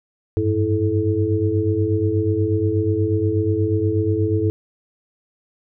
sine tone cluster, 96.1 / 104.4 / 326.4 / 433 Hz, G2 / G#2 / E4 / A4, -34 / +10 / -17 / -28 cents, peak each -22 dBFS, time 0.37-4.5 s, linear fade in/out 0 ms, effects none

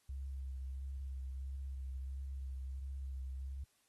sine tone with vibrato, 66.7 Hz, C2, 34 cents sharp, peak -40 dBFS, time 0.09-3.64 s, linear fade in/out 5 ms, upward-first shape sine, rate 1.5 Hz, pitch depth 26 cents each way, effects white hiss -75 dBFS RMS until 3.88 s + AAC 32 kbps

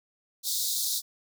pink high-pass noise, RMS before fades -29 dBFS, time 0.43-1.02 s, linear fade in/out 50 ms, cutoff 3600 Hz, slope 96 dB/octave, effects none

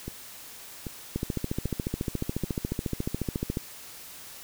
two click trains, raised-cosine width 3 ms, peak -21 / -15 dBFS, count 4 / 35, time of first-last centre 0.08-2.442 / 1.16-3.571 s, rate 1.27 / 14.1 Hz, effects white hiss -45 dBFS RMS until 4.43 s

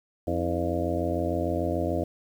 harmonic tone with a mistuned harmonic, 86.8 Hz, F2, 10 cents flat, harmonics 1 / 2 / 3 / 4 / 5 / 6 / 7 / 8, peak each -31 / -36 / -33 / -31 / -36 / -33 / -32 / -35 dBFS, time 0.27-2.04 s, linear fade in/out 5 ms, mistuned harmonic 4, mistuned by -100 cents, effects 9-bit

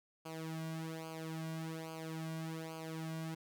sawtooth tone with flanger, 161 Hz, E3, 41 cents flat, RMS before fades -43 dBFS, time 0.25-3.35 s, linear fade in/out 10 ms, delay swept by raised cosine 0.53 to 2.33 ms, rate 1.2 Hz, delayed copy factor -0.8, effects none

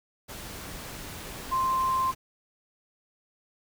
sine tone in noise, 1046.5 Hz, C6, in tune, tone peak -23 dBFS, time 1.51-2.12 s, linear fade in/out 20 ms, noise pink, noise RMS -40 dBFS, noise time 0.28-2.15 s, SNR +14 dB, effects none

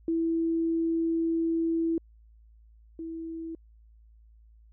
sine tone pair in turn, 329.6 / 327.3 Hz, E4 / E4, 0 / -12 cents, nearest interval unison, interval 12 cents, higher first, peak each -24 / -34 dBFS, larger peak first, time 0.08-1.98 / 2.99-3.55 s, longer first, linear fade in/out 2 ms, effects added 55 Hz sine -53 dBFS peak until 4.72 s

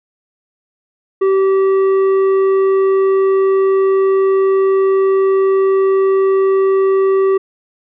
triangle tone with tanh clipping, 386 Hz, G4, 27 cents flat, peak -11 dBFS, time 1.21-7.38 s, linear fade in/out 10 ms, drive 12 dB, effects none

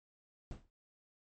brown noise with exponential decay, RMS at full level -40 dBFS, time 0.51-0.7 s, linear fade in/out 1 ms, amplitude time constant 40 ms, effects MP3 32 kbps

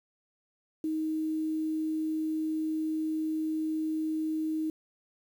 sine tone with quantisation, 314.3 Hz, D#4, 18 cents sharp, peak -28 dBFS, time 0.84-4.7 s, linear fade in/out 2 ms, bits 9, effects none

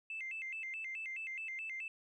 sine tone with vibrato, 2349 Hz, D7, in tune, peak -39 dBFS, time 0.1-1.88 s, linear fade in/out 2 ms, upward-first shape square, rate 4.7 Hz, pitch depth 200 cents each way, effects tanh soft clip ceiling -35 dBFS

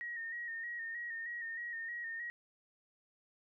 sine tone with vibrato, 1864.7 Hz, A#6, in tune, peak -39 dBFS, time 0.01-2.3 s, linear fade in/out 0 ms, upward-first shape square, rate 3.2 Hz, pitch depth 33 cents each way, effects none

